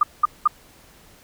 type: tone bursts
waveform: sine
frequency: 1211 Hz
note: D#6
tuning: 47 cents flat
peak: -11 dBFS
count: 3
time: 0.01-0.476 s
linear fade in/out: 5 ms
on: 22 ms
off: 200 ms
effects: pink hiss -51 dBFS RMS until 1.23 s